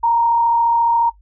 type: tone with frequency modulation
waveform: sine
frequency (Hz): 932.3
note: A#5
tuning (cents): 0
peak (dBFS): -12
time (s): 0.03-1.1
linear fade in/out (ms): 10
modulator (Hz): 34.3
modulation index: 0.38
effects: noise-tail reverb RT60 0.1 s tail -17 dB re dry + added 50 Hz sine -46 dBFS peak until 1.21 s